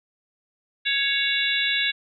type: harmonic tone with a mistuned harmonic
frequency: 554.4 Hz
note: C#5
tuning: in tune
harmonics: 3 / 4 / 5 / 6 / 7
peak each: -27 / -27 / -27 / -27 / -27 dBFS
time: 0.85-1.92 s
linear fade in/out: 20 ms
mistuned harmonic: 6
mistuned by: +76 cents
effects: none